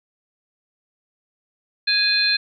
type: harmonic tone with a mistuned harmonic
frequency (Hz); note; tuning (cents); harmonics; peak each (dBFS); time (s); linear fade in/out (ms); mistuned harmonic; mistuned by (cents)
829; G#5; -3; 2 / 3 / 4 / 5; -23 / -23 / -29 / -18; 1.87-2.37; 10; 4; +100
effects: none